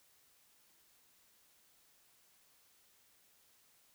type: silence
effects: white hiss -69 dBFS RMS until 3.94 s